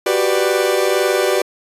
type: chord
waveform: 40% pulse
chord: G major seventh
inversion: third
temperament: equal with one note detuned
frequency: 370 / 392 / 493.9 / 592.1 Hz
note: F#4 / G4 / B4 / D5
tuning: 0 / 0 / 0 / +14 cents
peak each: -19 dBFS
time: 0.06-1.42 s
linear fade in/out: 5 ms
effects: resampled to 32000 Hz